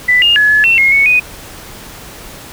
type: tone with pitch steps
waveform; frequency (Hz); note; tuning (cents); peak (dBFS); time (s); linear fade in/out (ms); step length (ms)
sine; 1988 / 2832 / 1699 / 1711 / 2703 / 2153 / 2214 / 2488; B6 / F7 / G#6 / A6 / E7 / C7 / C#7 / D#7; +11 / +23 / +39 / -49 / +43 / +49 / -3 / -1; -6; 0.08-1.2; 10; 140
effects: pink hiss -32 dBFS RMS until 2.52 s